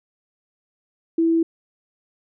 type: tone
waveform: sine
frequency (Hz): 329.6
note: E4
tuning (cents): 0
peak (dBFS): -15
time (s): 1.18-1.43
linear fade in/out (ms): 5
effects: none